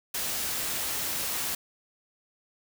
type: noise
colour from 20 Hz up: white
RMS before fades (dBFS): -31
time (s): 0.14-1.55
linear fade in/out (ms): 5
effects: none